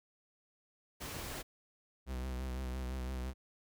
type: noise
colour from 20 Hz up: pink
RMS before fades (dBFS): -43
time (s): 1-1.43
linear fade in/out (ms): 20
type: tone with vibrato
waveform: 45% pulse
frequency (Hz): 64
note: C2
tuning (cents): -38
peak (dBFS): -37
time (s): 2.06-3.34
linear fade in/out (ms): 50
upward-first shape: sine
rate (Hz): 5.9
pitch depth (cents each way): 41
effects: none